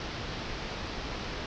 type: low-pass noise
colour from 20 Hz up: pink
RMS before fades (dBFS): -37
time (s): 0-1.46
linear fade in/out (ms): 2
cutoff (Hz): 5500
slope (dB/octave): 48
effects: none